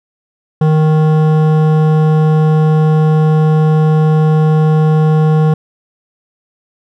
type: tone with hard clipping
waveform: triangle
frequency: 155.56 Hz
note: D#3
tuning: in tune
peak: -9 dBFS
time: 0.61-5.54 s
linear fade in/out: 5 ms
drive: 17 dB
effects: none